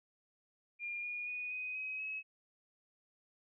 sine tone with pitch steps, 2408 / 2439 / 2470 / 2502 / 2534 / 2566 Hz, D7 / D#7 / D#7 / D#7 / D#7 / E7, +43 / -35 / -13 / +9 / +31 / -47 cents, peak -38 dBFS, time 0.79-2.23 s, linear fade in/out 50 ms, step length 240 ms, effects none

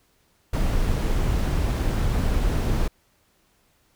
brown noise, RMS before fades -22 dBFS, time 0.53-2.88 s, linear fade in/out 5 ms, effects pink hiss -64 dBFS RMS until 3.95 s

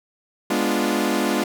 sawtooth chord, G# diminished seventh, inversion none, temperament equal, 207.7 / 246.9 / 293.7 / 349.2 Hz, G#3 / B3 / D4 / F4, 0 / 0 / 0 / 0 cents, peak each -21 dBFS, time 0.5-1.44 s, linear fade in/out 5 ms, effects none

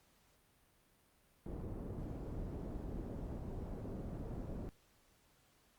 pink low-pass noise, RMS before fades -44 dBFS, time 1.46-4.69 s, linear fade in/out 0 ms, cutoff 450 Hz, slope 12 dB/octave, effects pink hiss -71 dBFS RMS until 5.78 s + Opus 48 kbps

